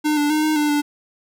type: tone with pitch steps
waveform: square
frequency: 302.6 / 293.2 / 306.5 / 309.2 / 297.5 / 293 Hz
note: D#4 / D4 / D#4 / D#4 / D4 / D4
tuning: -48 / -3 / -26 / -11 / +22 / -4 cents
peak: -17 dBFS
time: 0.04-0.82 s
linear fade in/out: 20 ms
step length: 130 ms
effects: none